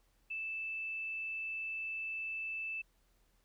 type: tone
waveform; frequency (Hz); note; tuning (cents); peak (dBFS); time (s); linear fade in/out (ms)
sine; 2637; E7; 0; -37; 0.3-2.82; 10
effects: added 40 Hz sine -70 dBFS peak until 3.44 s + pink hiss -75 dBFS RMS until 3.44 s